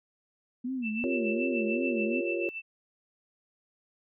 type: tone with vibrato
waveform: sine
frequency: 238.1 Hz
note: A#3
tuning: 37 cents sharp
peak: -30 dBFS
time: 0.64-2.21 s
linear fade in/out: 10 ms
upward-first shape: sine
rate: 2.7 Hz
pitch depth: 180 cents each way
type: tone with tremolo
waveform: sine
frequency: 2659 Hz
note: E7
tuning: 14 cents sharp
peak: -31 dBFS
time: 0.82-2.62 s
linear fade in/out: 50 ms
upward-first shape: sine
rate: 6.9 Hz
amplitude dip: 75%
type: chord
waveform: sine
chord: G half-diminished seventh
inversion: third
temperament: equal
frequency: 349.2 / 392 / 466.2 / 554.4 Hz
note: F4 / G4 / Bb4 / Db5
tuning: 0 / 0 / 0 / 0 cents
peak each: -31 / -37 / -37 / -35 dBFS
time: 1.04-2.49 s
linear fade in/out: 0 ms
effects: none